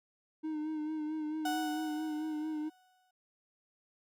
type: tone with vibrato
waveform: triangle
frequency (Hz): 308.5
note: D#4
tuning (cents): -15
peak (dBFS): -32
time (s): 0.43-2.7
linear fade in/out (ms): 20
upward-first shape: sine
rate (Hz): 4.5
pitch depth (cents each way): 35
type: tone with exponential decay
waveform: 35% pulse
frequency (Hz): 740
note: F#5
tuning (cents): 0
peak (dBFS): -30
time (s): 1.45-3.11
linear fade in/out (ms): 5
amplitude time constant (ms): 360
effects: none